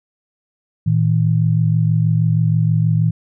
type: tone pair together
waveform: sine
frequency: 113.1 / 159.4 Hz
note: A2 / D#3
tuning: +48 / +42 cents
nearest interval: tritone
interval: 594 cents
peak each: -15 dBFS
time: 0.86-3.11 s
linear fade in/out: 10 ms
effects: none